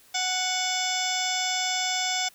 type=harmonic tone with a mistuned harmonic; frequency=740 Hz; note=F#5; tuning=in tune; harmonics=1 / 2 / 3 / 4 / 5 / 6 / 7 / 8 / 9 / 10; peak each=-31 / -36 / -32 / -37 / -31 / -41 / -32 / -35 / -41 / -35 dBFS; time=0.14-2.29 s; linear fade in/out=10 ms; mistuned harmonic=5; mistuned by=-94 cents; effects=white hiss -56 dBFS RMS until 2.34 s